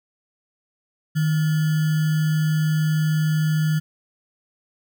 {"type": "tone with sample-and-hold", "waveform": "sine", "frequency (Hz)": 155.56, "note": "D#3", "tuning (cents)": 0, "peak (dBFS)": -17, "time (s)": [1.15, 3.8], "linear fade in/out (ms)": 20, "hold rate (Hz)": 1575, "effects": []}